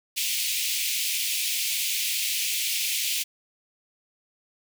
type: high-pass noise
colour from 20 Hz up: pink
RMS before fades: -27 dBFS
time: 0.16-3.24 s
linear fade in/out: 20 ms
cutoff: 2300 Hz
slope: 48 dB/octave
effects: none